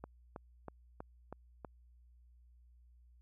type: click train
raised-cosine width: 1 ms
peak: -30 dBFS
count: 6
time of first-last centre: 0.04-1.648 s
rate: 3.11 Hz
effects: added 60 Hz sine -60 dBFS peak until 3.21 s